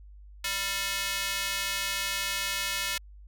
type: tone with high-pass filter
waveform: square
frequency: 196.7 Hz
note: G3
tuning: 6 cents sharp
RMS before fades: -31 dBFS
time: 0.44-2.98 s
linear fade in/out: 5 ms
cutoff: 2200 Hz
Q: 0.98
effects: added 50 Hz sine -46 dBFS peak until 3.27 s